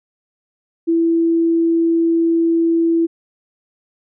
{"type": "tone", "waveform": "sine", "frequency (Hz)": 332.2, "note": "E4", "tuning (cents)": 13, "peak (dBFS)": -12, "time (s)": [0.87, 3.07], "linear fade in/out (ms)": 20, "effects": []}